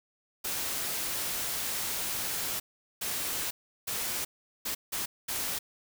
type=noise bursts at uneven times; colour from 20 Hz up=white; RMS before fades=-33 dBFS; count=6; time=0.44-2.6 / 3.01-3.51 / 3.87-4.25 / 4.65-4.75 / 4.92-5.06 / 5.28-5.59 s; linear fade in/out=10 ms; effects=none